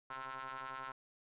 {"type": "ring-modulated tone", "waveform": "sawtooth", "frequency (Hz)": 131.6, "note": "C3", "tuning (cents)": 10, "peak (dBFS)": -36, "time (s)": [0.1, 0.92], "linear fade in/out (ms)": 5, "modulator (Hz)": 1190, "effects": ["resampled to 8000 Hz"]}